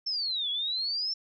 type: exponential two-way sweep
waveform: sine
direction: down then up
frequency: 5410 to 3322 to 5410 Hz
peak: -28 dBFS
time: 0.06-1.14 s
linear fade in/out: 10 ms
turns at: 0.5 s
effects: none